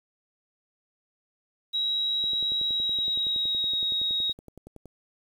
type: tone with pitch glide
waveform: sine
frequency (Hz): 3852 to 3784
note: B7 to A#7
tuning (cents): -44 to +25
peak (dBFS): -24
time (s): 1.73-4.33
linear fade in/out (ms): 20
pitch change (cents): -31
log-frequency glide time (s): 2.64-3.78
type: click train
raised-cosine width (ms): 2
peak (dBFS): -31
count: 29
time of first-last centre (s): 2.24-4.857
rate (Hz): 10.7
effects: 9-bit